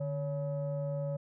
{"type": "tone pair together", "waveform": "sine", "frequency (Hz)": [148.25, 562], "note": ["D3", "C#5"], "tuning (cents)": [17, 24], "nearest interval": "octave + major seventh", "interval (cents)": 2307, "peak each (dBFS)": [-32, -34], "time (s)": [0, 1.17], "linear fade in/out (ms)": 10, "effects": ["tanh soft clip ceiling -28 dBFS"]}